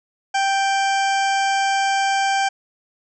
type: harmonic tone with a mistuned harmonic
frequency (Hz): 784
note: G5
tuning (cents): 0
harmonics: 1 / 2 / 3 / 4 / 6 / 7 / 8 / 9 / 10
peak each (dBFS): -18 / -24 / -28 / -30 / -34 / -35 / -36 / -37 / -38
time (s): 0.34-2.49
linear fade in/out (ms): 10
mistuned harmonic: 9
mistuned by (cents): -27
effects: none